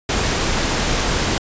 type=noise; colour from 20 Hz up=pink; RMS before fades=-19 dBFS; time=0.09-1.38 s; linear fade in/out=2 ms; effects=resampled to 16000 Hz